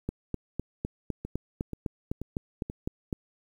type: two click trains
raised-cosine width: 3 ms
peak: -22 / -17 dBFS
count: 4 / 13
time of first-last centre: 1.25-2.699 / 0.09-3.128 s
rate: 2.07 / 3.95 Hz
effects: 9-bit